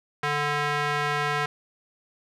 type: tone with band-pass filter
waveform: square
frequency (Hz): 146.83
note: D3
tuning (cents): 0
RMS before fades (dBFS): -26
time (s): 0.23-1.46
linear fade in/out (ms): 5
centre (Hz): 1600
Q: 1.1
effects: none